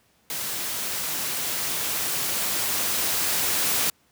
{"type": "noise with level ramp", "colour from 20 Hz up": "white", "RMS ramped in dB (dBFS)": [-30, -23], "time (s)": [0.3, 3.9], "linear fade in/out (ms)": 2, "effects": ["pink hiss -63 dBFS RMS until 4.11 s", "high-pass 80 Hz 12 dB/octave"]}